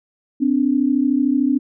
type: tone pair together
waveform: sine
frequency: 255.8 / 289.2 Hz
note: C4 / D4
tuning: -39 / -27 cents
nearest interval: major second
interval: 212 cents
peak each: -17 dBFS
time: 0.4-1.59 s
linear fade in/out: 20 ms
effects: none